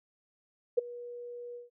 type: tone with ADSR envelope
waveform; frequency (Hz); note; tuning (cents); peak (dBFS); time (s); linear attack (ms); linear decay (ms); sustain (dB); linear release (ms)
sine; 482.5; B4; -40; -19; 0.77-1.7; 14; 13; -21; 150
effects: none